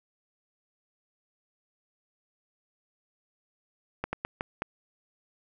slowing click train, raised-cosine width 0.5 ms, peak -15 dBFS, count 5, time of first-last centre 4.04-4.621 s, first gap 90 ms, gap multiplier 1.33, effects none

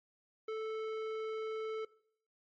sine tone with tanh clipping, 438.9 Hz, A4, 4 cents flat, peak -38 dBFS, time 0.48-1.85 s, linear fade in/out 5 ms, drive 14 dB, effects noise-tail reverb RT60 0.6 s tail -20 dB re dry + MP3 48 kbps

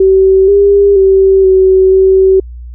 sine tone with pitch steps, 382.5 / 401.3 / 385.2 / 378 / 381 Hz, G4 / G4 / G4 / F#4 / G4, -42 / +41 / -30 / +37 / -49 cents, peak -3 dBFS, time 0-2.4 s, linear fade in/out 5 ms, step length 480 ms, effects added 60 Hz sine -24 dBFS peak until 2.74 s

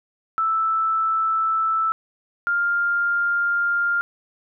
sine tone pair in turn, 1318.5 / 1400.6 Hz, E6 / F6, 0 / +5 cents, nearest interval minor second, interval 105 cents, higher second, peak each -18 dBFS, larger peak neither, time 0.38-1.92 / 2.47-4.01 s, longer neither, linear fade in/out 0 ms, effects none

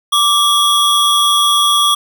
square tone pair together, 1169 / 3316 Hz, D6 / G#7, -8 / -3 cents, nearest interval octave + tritone, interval 1805 cents, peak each -13 dBFS, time 0.12-1.95 s, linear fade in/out 10 ms, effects none

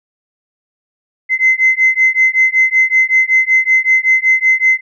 sine beating tone pair, 2056 / 2061.3 Hz, C7 / C7, -31 / -26 cents, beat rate 5.3 Hz, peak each -11 dBFS, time 1.29-4.81 s, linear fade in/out 50 ms, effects tanh soft clip ceiling -1 dBFS

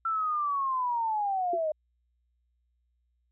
sine linear sweep, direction down, 1347 to 605 Hz, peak -26 dBFS, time 0.05-1.72 s, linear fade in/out 5 ms
sine tone with exponential decay, 370 Hz, F#4, in tune, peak -27 dBFS, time 1.53-1.62 s, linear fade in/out 5 ms, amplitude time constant 18 ms
effects added 60 Hz sine -70 dBFS peak until 3.31 s

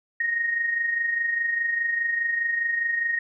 sine tone with amplitude modulation, 1864.7 Hz, A#6, in tune, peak -20 dBFS, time 0.2-3.19 s, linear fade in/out 5 ms, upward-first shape sine, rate 24.9 Hz, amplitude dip 50%, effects none

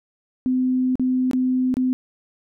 sine tone with dropouts, 255.6 Hz, C4, 40 cents flat, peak -17 dBFS, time 0.46-1.93 s, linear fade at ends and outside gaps 0 ms, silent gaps 0.955-0.996 / 1.312-1.333 / 1.741-1.769 s, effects none

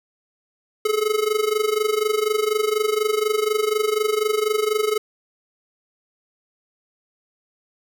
square tone with amplitude modulation, 428 Hz, A4, 48 cents flat, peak -16 dBFS, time 0.85-4.98 s, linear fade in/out 5 ms, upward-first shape sine, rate 24.1 Hz, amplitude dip 80%, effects none

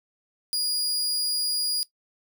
sawtooth tone, 4873 Hz, D#8, 37 cents flat, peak -21 dBFS, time 0.53-1.83 s, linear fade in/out 0 ms, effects noise-tail reverb RT60 0.1 s tail -17 dB re dry

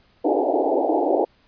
pink band-pass noise, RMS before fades -20 dBFS, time 0.24-1.25 s, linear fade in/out 10 ms, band 280 to 850 Hz, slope 96 dB/octave, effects pink hiss -59 dBFS RMS until 1.47 s + resampled to 11025 Hz

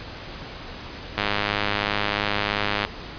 click train, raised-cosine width 0.3 ms, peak -6 dBFS, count 173, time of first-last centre 1.18-2.85 s, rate 103 Hz, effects pink hiss -37 dBFS RMS until 3.18 s + resampled to 11025 Hz

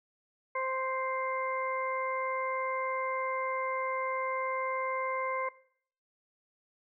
harmonic tone, 523.3 Hz, C5, in tune, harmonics 1 / 2 / 3 / 4, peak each -35 / -33 / -46 / -37 dBFS, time 0.55-5.49 s, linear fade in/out 5 ms, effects noise-tail reverb RT60 0.6 s tail -20 dB re dry

